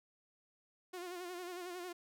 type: tone with vibrato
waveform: sawtooth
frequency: 357.1 Hz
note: F4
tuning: 39 cents sharp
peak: -39 dBFS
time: 0.93-1.93 s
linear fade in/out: 10 ms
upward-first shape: sine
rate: 11 Hz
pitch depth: 59 cents each way
effects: none